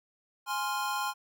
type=chord; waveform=square; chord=F minor; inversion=first; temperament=equal; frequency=830.6 / 1046.5 / 1396.9 Hz; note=Ab5 / C6 / F6; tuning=0 / 0 / 0 cents; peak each=-35 / -34 / -37 dBFS; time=0.46-1.14 s; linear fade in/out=50 ms; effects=none